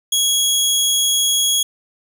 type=tone; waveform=20% pulse; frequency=3322 Hz; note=G#7; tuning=in tune; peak=-9 dBFS; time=0.12-1.63 s; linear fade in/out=5 ms; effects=none